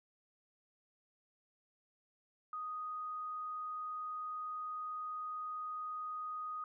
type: tone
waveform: sine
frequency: 1244.5 Hz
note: D#6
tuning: in tune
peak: -39 dBFS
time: 2.53-6.64 s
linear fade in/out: 2 ms
effects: none